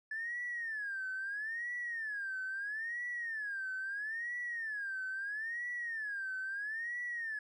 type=tone with vibrato; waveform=triangle; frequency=1724 Hz; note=A6; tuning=36 cents flat; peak=-33 dBFS; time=0.11-7.39 s; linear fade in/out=5 ms; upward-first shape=sine; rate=0.76 Hz; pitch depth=210 cents each way; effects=tanh soft clip ceiling -34 dBFS + resampled to 24000 Hz